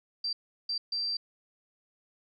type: tone bursts at uneven times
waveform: sine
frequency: 4699 Hz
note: D8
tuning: in tune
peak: -29 dBFS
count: 3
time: 0.24-0.33 / 0.69-0.78 / 0.92-1.17 s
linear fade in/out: 5 ms
effects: none